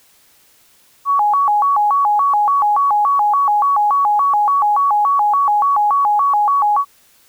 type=tone with vibrato; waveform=sine; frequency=967 Hz; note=B5; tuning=37 cents flat; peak=-11 dBFS; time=1.05-6.85 s; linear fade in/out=50 ms; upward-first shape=square; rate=3.5 Hz; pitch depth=260 cents each way; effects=white hiss -52 dBFS RMS until 7.28 s